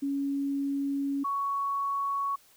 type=tone pair in turn; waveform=sine; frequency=278.8 / 1115.2 Hz; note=C#4 / C#6; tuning=+10 / +10 cents; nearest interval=2 octaves; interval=2400 cents; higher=second; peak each=-27 dBFS; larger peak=neither; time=0.02-1.24 / 1.24-2.36 s; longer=first; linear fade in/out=10 ms; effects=white hiss -60 dBFS RMS until 2.56 s